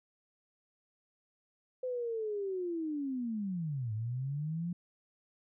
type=linear two-way sweep; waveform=sine; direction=down then up; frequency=514 to 105.4 to 177.7 Hz; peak=-33 dBFS; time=1.83-4.73 s; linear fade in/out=5 ms; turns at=3.93 s; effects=none